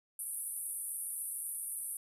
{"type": "band-pass noise", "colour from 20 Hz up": "white", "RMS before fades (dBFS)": -40, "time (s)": [0.19, 1.97], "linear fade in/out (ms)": 2, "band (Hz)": [9000, 12000], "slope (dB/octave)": 96, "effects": []}